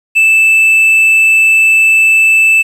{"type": "tone", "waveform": "triangle", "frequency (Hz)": 2637, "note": "E7", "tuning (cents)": 0, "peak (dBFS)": -3, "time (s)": [0.15, 2.63], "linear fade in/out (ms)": 20, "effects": ["resampled to 32000 Hz", "7-bit"]}